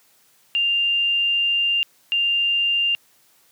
sine tone pair in turn, 2794 / 2794 Hz, F7 / F7, 0 / 0 cents, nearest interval unison, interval 0 cents, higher neither, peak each -17 dBFS, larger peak neither, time 0.55-1.83 / 2.12-2.95 s, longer first, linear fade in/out 0 ms, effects white hiss -58 dBFS RMS until 3.51 s + high-pass 100 Hz 12 dB/octave

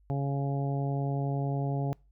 harmonic tone, 139.3 Hz, C#3, 9 cents sharp, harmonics 1 / 2 / 3 / 4 / 5 / 6, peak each -28 / -37 / -39 / -42 / -39 / -44 dBFS, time 0.1-1.93 s, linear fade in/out 0 ms, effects noise-tail reverb RT60 0.3 s tail -25 dB re dry + added 50 Hz sine -59 dBFS peak until 2.11 s

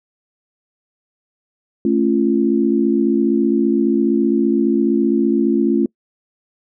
sine chord, A augmented, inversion none, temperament just, 220 / 275 / 343.8 Hz, A3 / C#4 / E#4, 0 / -14 / -27 cents, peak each -17 dBFS, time 1.85-5.86 s, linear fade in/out 2 ms, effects noise-tail reverb RT60 0.1 s tail -25 dB re dry

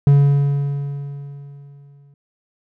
triangle tone with exponential decay, 141.5 Hz, C#3, 36 cents sharp, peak -5 dBFS, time 0.07-2.14 s, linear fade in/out 2 ms, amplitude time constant 450 ms, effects none

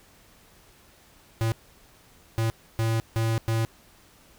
square tone bursts at uneven times, 112.9 Hz, A2, 45 cents sharp, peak -23 dBFS, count 5, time 1.41-1.52 / 2.38-2.5 / 2.79-3 / 3.16-3.38 / 3.48-3.65 s, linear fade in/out 0 ms, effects pink hiss -56 dBFS RMS until 4.38 s

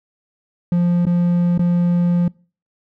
triangle tone with dropouts, 174.61 Hz, F3, in tune, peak -11 dBFS, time 0.72-2.28 s, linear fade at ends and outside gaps 2 ms, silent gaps 1.054-1.067 / 1.578-1.593 s, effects noise-tail reverb RT60 0.4 s tail -25 dB re dry

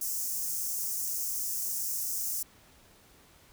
white high-pass noise, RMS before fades -33 dBFS, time 0.01-2.43 s, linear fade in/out 5 ms, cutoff 5500 Hz, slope 48 dB/octave, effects pink hiss -59 dBFS RMS until 3.52 s

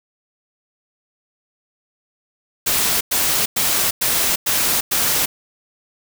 white noise bursts, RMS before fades -18 dBFS, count 6, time 2.66-5.26 s, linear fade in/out 10 ms, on 350 ms, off 100 ms, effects none

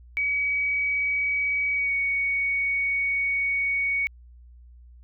sine tone with pitch glide, 2269 to 2234 Hz, C#7 to C#7, +40 to +13 cents, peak -22 dBFS, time 0.17-4.07 s, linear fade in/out 0 ms, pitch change -27 cents, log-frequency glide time 1.72-1.94 s, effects added 60 Hz sine -46 dBFS peak until 5.03 s

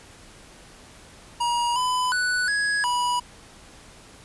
square tone with pitch steps, 953 / 1003 / 1484 / 1668 / 977 Hz, A#5 / B5 / F#6 / G#6 / B5, +38 / +26 / +5 / +7 / -19 cents, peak -22 dBFS, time 1.4-3.2 s, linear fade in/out 10 ms, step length 360 ms, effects pink hiss -48 dBFS RMS until 4.24 s + resampled to 24000 Hz

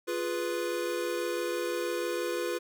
square chord, F diminished, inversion none, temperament equal, 349.2 / 415.3 / 493.9 Hz, F4 / Ab4 / Cb5, 0 / 0 / 0 cents, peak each -34 / -38 / -34 dBFS, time 0.07-2.59 s, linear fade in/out 20 ms, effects none

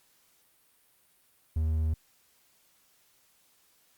triangle tone, 78.9 Hz, D#2, 25 cents sharp, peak -23 dBFS, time 1.56-1.94 s, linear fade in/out 5 ms, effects white hiss -66 dBFS RMS until 3.97 s + Opus 48 kbps

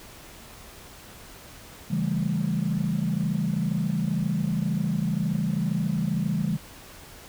sine chord, A dominant seventh, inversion first, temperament just, 137.5 / 165 / 198 / 220 Hz, C#3 / E3 / G3 / A3, -14 / +2 / +18 / 0 cents, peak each -30 / -26 / -27 / -31 dBFS, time 1.9-6.57 s, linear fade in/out 10 ms, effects tanh soft clip ceiling -15 dBFS + pink hiss -46 dBFS RMS until 7.28 s

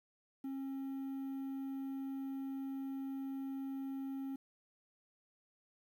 triangle tone with quantisation, 270.2 Hz, C#4, 44 cents flat, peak -37 dBFS, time 0.44-4.36 s, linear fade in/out 5 ms, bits 11, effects none

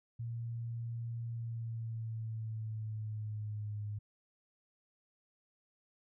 sine tone with pitch glide, 116.54 to 104.43 Hz, A#2 to G#2, 0 to +10 cents, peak -37 dBFS, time 0.19-3.99 s, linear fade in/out 10 ms, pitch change -190 cents, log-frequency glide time 1.27-3.83 s, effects none

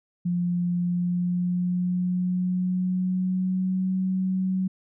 sine tone with pitch glide, 175.8 to 187.33 Hz, F3 to F#3, +12 to +22 cents, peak -22 dBFS, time 0.25-4.68 s, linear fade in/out 10 ms, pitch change +110 cents, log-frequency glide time 0.79-3.95 s, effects none

